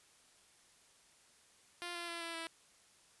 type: tone with pitch steps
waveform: 5% pulse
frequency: 349.2 / 344.2 / 339.3 / 334.4 / 329.6 Hz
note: F4 / F4 / F4 / E4 / E4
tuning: 0 / -25 / -50 / +25 / 0 cents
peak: -30 dBFS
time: 1.82-2.47 s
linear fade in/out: 0 ms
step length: 130 ms
effects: white hiss -66 dBFS RMS until 3.2 s + resampled to 24000 Hz